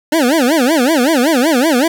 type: tone with vibrato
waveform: 25% pulse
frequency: 282.2 Hz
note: C#4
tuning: 31 cents sharp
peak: -6 dBFS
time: 0.12-1.88 s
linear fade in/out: 5 ms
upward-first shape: sine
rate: 5.3 Hz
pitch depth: 290 cents each way
effects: 8-bit